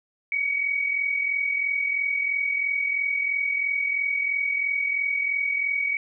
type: tone pair together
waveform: sine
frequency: 2217 / 2260 Hz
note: C#7 / C#7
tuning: 0 / +33 cents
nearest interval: unison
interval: 33 cents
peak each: -30 / -23 dBFS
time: 0.32-5.97 s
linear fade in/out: 2 ms
effects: none